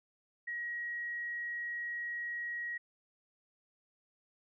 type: tone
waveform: sine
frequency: 1900 Hz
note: A#6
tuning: 33 cents sharp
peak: -36 dBFS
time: 0.47-2.78 s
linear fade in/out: 10 ms
effects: none